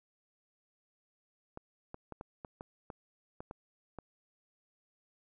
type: clicks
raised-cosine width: 1 ms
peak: -29 dBFS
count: 10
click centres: 1.574 / 1.944 / 2.123 / 2.211 / 2.448 / 2.609 / 2.902 / 3.405 / 3.511 / 3.987 s
effects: none